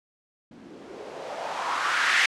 violet noise with low-pass filter sweep, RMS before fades -28 dBFS, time 0.51-2.26 s, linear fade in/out 5 ms, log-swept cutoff 220 to 2100 Hz, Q 2.8, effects low-pass 8000 Hz 12 dB/octave

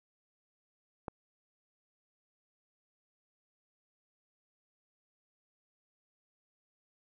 click, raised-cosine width 1 ms, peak -23 dBFS, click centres 1.082 s, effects none

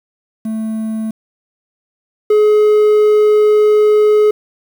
triangle tone pair in turn, 220 / 423.3 Hz, A3 / G#4, 0 / +33 cents, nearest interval major seventh, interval 1133 cents, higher second, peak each -15 / -5 dBFS, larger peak second, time 0.45-1.11 / 2.3-4.31 s, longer second, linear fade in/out 5 ms, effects 7-bit

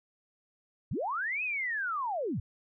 sine linear two-way sweep, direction up then down, 73.42 to 2587 to 73.42 Hz, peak -30 dBFS, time 0.91-2.4 s, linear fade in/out 5 ms, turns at 1.43 s, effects none

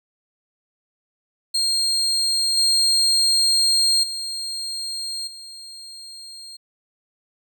35% pulse tone with level steps, 4215 Hz, C8, 12 cents sharp, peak -17 / -14 / -25 / -35 dBFS, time 1.54-6.57 s, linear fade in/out 10 ms, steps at 2.57 / 4.03 / 5.27 s, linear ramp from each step 5 ms, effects none

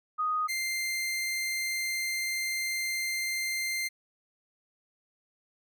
sine / sawtooth tone pair in turn, 1244.5 / 2093 Hz, D#6 / C7, 0 / 0 cents, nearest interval major sixth, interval 900 cents, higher second, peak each -26 dBFS, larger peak neither, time 0.18-0.48 / 0.48-3.89 s, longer second, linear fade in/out 20 ms, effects none

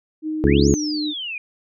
sine tone with pitch glide, 311.1 to 301.4 Hz, D#4 to D4, 0 to +45 cents, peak -22 dBFS, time 0.22-1.14 s, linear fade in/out 50 ms, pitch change -55 cents, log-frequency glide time 0.65-0.72 s
harmonic tone, 70.4 Hz, C#2, 27 cents sharp, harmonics 1 / 2 / 3 / 4 / 5 / 6, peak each -20 / -20 / -20 / -20 / -20 / -20 dBFS, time 0.44-0.74 s, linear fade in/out 0 ms
sine exponential two-way sweep, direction up then down, 1600 to 6900 to 2397 Hz, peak -26 dBFS, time 0.47-1.38 s, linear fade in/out 2 ms, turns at 0.69 s
effects none

